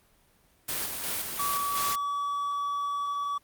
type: noise with tremolo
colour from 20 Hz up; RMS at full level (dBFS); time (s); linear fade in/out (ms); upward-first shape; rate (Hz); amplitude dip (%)
white; -31; 0.68-1.96; 10; square; 2.8; 35
type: tone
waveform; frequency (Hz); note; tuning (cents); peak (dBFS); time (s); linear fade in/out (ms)
triangle; 1143; D6; -47; -26; 1.39-3.38; 5
effects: pink hiss -64 dBFS RMS until 3.43 s + Opus 32 kbps